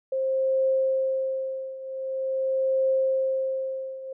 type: tone with tremolo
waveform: sine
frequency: 529 Hz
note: C5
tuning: 19 cents sharp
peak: -19 dBFS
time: 0.12-4.13 s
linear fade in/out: 5 ms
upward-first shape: triangle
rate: 0.45 Hz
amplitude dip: 85%
effects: none